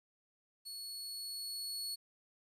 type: tone with level ramp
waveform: sawtooth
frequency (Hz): 4383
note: C#8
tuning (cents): -20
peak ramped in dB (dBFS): -41 to -35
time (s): 0.65-1.96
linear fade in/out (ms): 20
effects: resampled to 32000 Hz + 12-bit